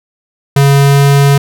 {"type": "tone with pitch glide", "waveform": "square", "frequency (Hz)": [139.7, 140.51], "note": ["C#3", "C#3"], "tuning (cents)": [14, 24], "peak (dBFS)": -5, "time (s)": [0.56, 1.38], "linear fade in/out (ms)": 5, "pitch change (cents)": 10, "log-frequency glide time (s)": [0.73, 1.03], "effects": []}